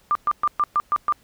sine tone bursts, 1192 Hz, D6, 25 cents sharp, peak -16 dBFS, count 7, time 0.11-1.124 s, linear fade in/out 0 ms, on 42 ms, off 120 ms, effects pink hiss -58 dBFS RMS until 1.23 s

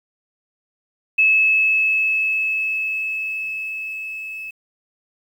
sine tone with level ramp, 2597 Hz, E7, 26 cents flat, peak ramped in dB -11 to -29 dBFS, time 1.18-4.51 s, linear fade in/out 10 ms, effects 8-bit

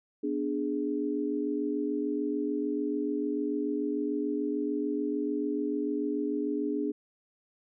sine chord, G# diminished, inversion first, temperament equal, 246.9 / 293.7 / 415.3 Hz, B3 / D4 / G#4, 0 / 0 / 0 cents, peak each -35 / -30 / -33 dBFS, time 0.23-6.92 s, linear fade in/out 10 ms, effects none

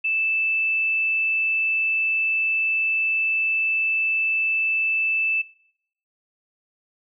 sine tone, 2637 Hz, E7, in tune, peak -20 dBFS, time 0.04-5.42 s, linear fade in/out 10 ms, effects noise-tail reverb RT60 0.7 s tail -21 dB re dry

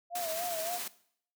sine tone with vibrato, 675 Hz, E5, 41 cents sharp, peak -34 dBFS, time 0.1-0.8 s, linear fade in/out 50 ms, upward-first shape sine, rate 3.5 Hz, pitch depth 96 cents each way
white noise with tremolo, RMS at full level -37 dBFS, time 0.15-0.88 s, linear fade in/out 5 ms, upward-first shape sine, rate 14 Hz, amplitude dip 25%
effects noise-tail reverb RT60 0.6 s tail -18 dB re dry + high-pass 200 Hz 12 dB/octave

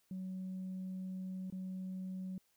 sine tone with dropouts, 186.8 Hz, F#3, 17 cents sharp, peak -38 dBFS, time 0.11-2.38 s, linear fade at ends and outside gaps 2 ms, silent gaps 1.501-1.524 s, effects tanh soft clip ceiling -37 dBFS + white hiss -75 dBFS RMS until 2.56 s

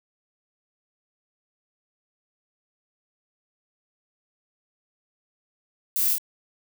violet noise with echo, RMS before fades -25 dBFS, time 5.96-6.13 s, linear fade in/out 0 ms, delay 26 ms, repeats 2, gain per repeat -2 dB, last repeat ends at 6.182 s, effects none

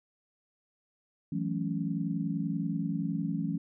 sine chord, F# minor seventh, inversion third, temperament equal with one note detuned, 164.81 / 185 / 215.5 / 277.2 Hz, E3 / F#3 / A3 / C#4, 0 / 0 / -36 / 0 cents, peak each -33 / -35 / -36 / -35 dBFS, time 1.32-3.58 s, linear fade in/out 5 ms, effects none

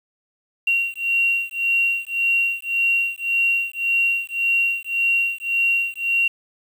sine beating tone pair, 2750 / 2751.8 Hz, F7 / F7, -27 / -26 cents, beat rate 1.8 Hz, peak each -21 dBFS, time 0.67-6.28 s, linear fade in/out 5 ms, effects 7-bit

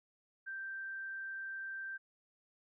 sine tone, 1568 Hz, G6, in tune, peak -40 dBFS, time 0.46-1.98 s, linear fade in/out 20 ms, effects none

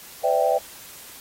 sine chord, E minor seventh, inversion second, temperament equal with one note detuned, 504.8 / 587.3 / 659.3 / 784 Hz, B4 / D5 / E5 / G5, +38 / 0 / 0 / 0 cents, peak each -23 dBFS, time 0.23-0.59 s, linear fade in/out 20 ms, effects white hiss -43 dBFS RMS until 1.2 s + AAC 48 kbps

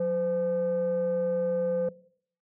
sine tone pair together, 181.37 / 513 Hz, F#3 / C5, -34 / -34 cents, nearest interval octave + tritone, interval 1800 cents, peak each -30 / -24 dBFS, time 0-1.89 s, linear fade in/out 5 ms, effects noise-tail reverb RT60 0.6 s tail -20 dB re dry + tanh soft clip ceiling -21 dBFS

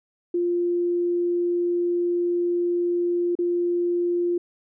sine tone with dropouts, 349.2 Hz, F4, in tune, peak -20 dBFS, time 0.34-4.38 s, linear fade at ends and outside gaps 5 ms, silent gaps 3.353-3.388 s, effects none

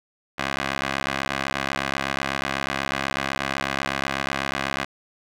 15% pulse tone with band-pass filter, 68.1 Hz, C#2, 30 cents flat, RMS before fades -27 dBFS, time 0.38-4.85 s, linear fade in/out 10 ms, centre 1900 Hz, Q 0.87, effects none

